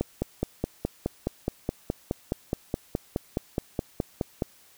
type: click train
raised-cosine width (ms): 2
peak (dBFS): -12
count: 22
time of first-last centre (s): 0.01-4.422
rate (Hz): 4.76
effects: white hiss -57 dBFS RMS until 4.77 s